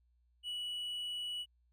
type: tone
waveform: triangle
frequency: 2941 Hz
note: F#7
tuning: 11 cents flat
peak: -36 dBFS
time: 0.43-1.46 s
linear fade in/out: 50 ms
effects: added 60 Hz sine -69 dBFS peak until 1.72 s